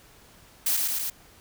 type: noise with echo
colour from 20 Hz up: blue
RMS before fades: -24 dBFS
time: 0.66-0.77 s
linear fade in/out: 5 ms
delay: 110 ms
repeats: 3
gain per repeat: -2 dB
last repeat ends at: 1.1 s
effects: pink hiss -54 dBFS RMS until 1.4 s